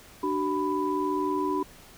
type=tone cluster; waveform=sine; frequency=297.4 / 377.6 / 994 Hz; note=D4 / F#4 / B5; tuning=+22 / +35 / +11 cents; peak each=-29 dBFS; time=0.23-1.63 s; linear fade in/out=5 ms; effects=pink hiss -51 dBFS RMS until 1.97 s